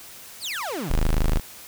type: exponential sweep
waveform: 30% pulse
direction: down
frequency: 5410 to 100.4 Hz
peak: -25 dBFS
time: 0.4-0.93 s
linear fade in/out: 50 ms
type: tone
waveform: 35% pulse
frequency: 26.18 Hz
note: G#0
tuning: 15 cents sharp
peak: -16 dBFS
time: 0.9-1.4 s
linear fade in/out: 10 ms
effects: white hiss -43 dBFS RMS until 1.67 s